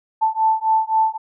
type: beating tone pair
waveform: sine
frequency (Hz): 880 / 883.8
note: A5 / A5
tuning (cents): 0 / +7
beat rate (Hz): 3.8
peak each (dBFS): -18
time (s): 0.21-1.18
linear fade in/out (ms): 20
effects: none